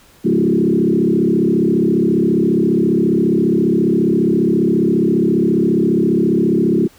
sine tone with frequency modulation, 278.4 Hz, C#4, 8 cents sharp, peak -11 dBFS, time 0.24-6.88 s, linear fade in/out 20 ms, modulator 34.7 Hz, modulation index 3.1, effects pink hiss -48 dBFS RMS until 6.98 s

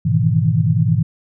sine chord, E major seventh, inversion first, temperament equal with one note detuned, 105.28 / 123.47 / 155.56 / 164.81 Hz, G#2 / B2 / D#3 / E3, +24 / 0 / 0 / 0 cents, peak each -18 dBFS, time 0.05-1.03 s, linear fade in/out 10 ms, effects none

